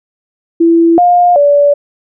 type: tone with pitch steps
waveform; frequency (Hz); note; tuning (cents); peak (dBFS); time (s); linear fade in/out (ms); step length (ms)
sine; 333.9 / 708 / 576; E4 / F5 / D5; +22 / +23 / -34; -4; 0.6-1.74; 10; 380
effects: none